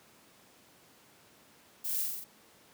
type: noise with echo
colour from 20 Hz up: violet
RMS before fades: -35 dBFS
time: 1.84-2.03 s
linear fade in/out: 10 ms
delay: 43 ms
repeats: 5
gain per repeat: -2 dB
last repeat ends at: 2.245 s
effects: pink hiss -60 dBFS RMS until 2.73 s + high-pass 150 Hz 12 dB/octave